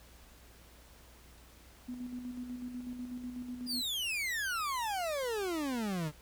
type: tone with tremolo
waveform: sine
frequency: 247.5 Hz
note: B3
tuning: 4 cents sharp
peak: -37 dBFS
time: 1.88-3.82 s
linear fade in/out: 10 ms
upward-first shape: square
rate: 8.1 Hz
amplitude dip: 45%
type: exponential sweep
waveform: 40% pulse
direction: down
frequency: 4978 to 144.6 Hz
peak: -32 dBFS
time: 3.66-6.12 s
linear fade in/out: 50 ms
effects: added 60 Hz sine -58 dBFS peak until 6.21 s + pink hiss -59 dBFS RMS until 6.21 s